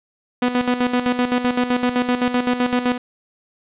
sawtooth tone with tremolo, 247.2 Hz, B3, 2 cents sharp, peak -11 dBFS, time 0.42-2.98 s, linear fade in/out 5 ms, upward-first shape square, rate 7.8 Hz, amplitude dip 65%, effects resampled to 8000 Hz + 8-bit

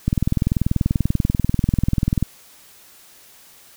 click train, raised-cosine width 5 ms, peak -5 dBFS, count 45, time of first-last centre 0.08-2.226 s, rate 20.5 Hz, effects white hiss -48 dBFS RMS until 3.76 s

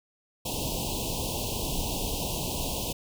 pink band-stop noise, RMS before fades -31 dBFS, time 0.45-2.93 s, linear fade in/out 10 ms, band 1000 to 2600 Hz, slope 96 dB/octave, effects none

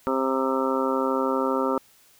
harmonic tone, 132.5 Hz, C3, 22 cents sharp, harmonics 2 / 3 / 4 / 5 / 6 / 7 / 8 / 9 / 10, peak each -27 / -28 / -27 / -39 / -41 / -30 / -41 / -31 / -31 dBFS, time 0.07-1.78 s, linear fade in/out 0 ms, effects white hiss -57 dBFS RMS until 2.19 s

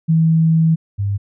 sine tone pair in turn, 161.9 / 100.35 Hz, E3 / G2, -31 / +41 cents, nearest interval minor sixth, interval 828 cents, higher first, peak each -10 / -16 dBFS, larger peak first, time 0.08-0.76 / 0.98-1.18 s, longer first, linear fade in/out 20 ms, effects none

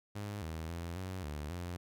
sawtooth tone with pitch steps, 102.8 / 80.3 / 84.9 / 93.3 / 74.2 / 87.9 Hz, G#2 / E2 / F2 / F#2 / D2 / F2, -17 / -45 / -48 / +15 / +18 / +12 cents, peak -35 dBFS, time 0.15-1.77 s, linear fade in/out 10 ms, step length 270 ms, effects none

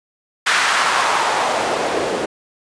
white noise with band-pass filter sweep, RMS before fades -18 dBFS, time 0.46-2.26 s, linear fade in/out 10 ms, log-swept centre 1600 to 390 Hz, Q 1.6, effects resampled to 22050 Hz

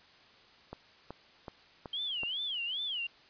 click train, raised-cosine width 1 ms, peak -27 dBFS, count 5, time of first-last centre 0.73-2.234 s, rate 2.66 Hz
sine tone with vibrato, 3125 Hz, G7, 6 cents flat, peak -33 dBFS, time 1.93-3.07 s, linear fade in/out 5 ms, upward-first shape sine, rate 2.5 Hz, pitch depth 220 cents each way
effects white hiss -59 dBFS RMS until 3.29 s + resampled to 11025 Hz

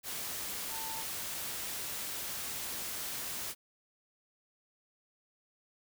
sine tone in noise, 894 Hz, A5, 27 cents sharp, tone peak -43 dBFS, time 0.69-1.05 s, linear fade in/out 50 ms, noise white, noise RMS -39 dBFS, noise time 0.03-3.55 s, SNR -7 dB, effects none

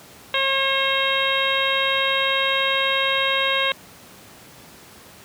harmonic tone with a mistuned harmonic, 540 Hz, C#5, 45 cents flat, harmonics 1 / 2 / 3 / 4 / 5 / 6 / 7, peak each -26 / -26 / -26 / -26 / -26 / -26 / -26 dBFS, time 0.34-3.72 s, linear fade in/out 2 ms, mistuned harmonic 6, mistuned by -17 cents, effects pink hiss -45 dBFS RMS until 5.24 s + high-pass 100 Hz 12 dB/octave

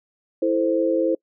sine chord, A minor, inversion second, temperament equal, 329.6 / 440 / 523.3 Hz, E4 / A4 / C5, 0 / 0 / 0 cents, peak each -21 / -25 / -21 dBFS, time 0.42-1.15 s, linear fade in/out 5 ms, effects noise-tail reverb RT60 0.1 s tail -26 dB re dry

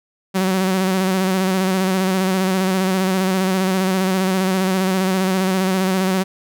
sawtooth tone with vibrato, 188.2 Hz, F#3, 30 cents sharp, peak -12 dBFS, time 0.34-6.24 s, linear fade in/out 20 ms, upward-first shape square, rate 15 Hz, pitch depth 29 cents each way, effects none

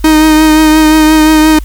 45% pulse tone with vibrato, 311.1 Hz, D#4, in tune, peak -3 dBFS, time 0.04-1.59 s, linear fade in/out 5 ms, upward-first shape triangle, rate 5.7 Hz, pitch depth 24 cents each way, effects added 50 Hz sine -18 dBFS peak until 1.64 s + white hiss -40 dBFS RMS until 1.64 s

